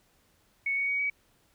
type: tone with pitch steps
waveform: sine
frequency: 2217 / 2234 / 2251 / 2268 Hz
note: C#7 / C#7 / C#7 / C#7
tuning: 0 / +13 / +26 / +39 cents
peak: -26 dBFS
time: 0.66-1.1 s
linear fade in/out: 5 ms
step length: 110 ms
effects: pink hiss -67 dBFS RMS until 1.54 s